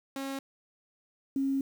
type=tone pair in turn; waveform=sawtooth / sine; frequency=271.9 / 271.9 Hz; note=C#4 / C#4; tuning=-33 / -33 cents; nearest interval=unison; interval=0 cents; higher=neither; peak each=-30 / -26 dBFS; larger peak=second; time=0.16-0.39 / 1.36-1.61 s; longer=second; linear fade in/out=2 ms; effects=9-bit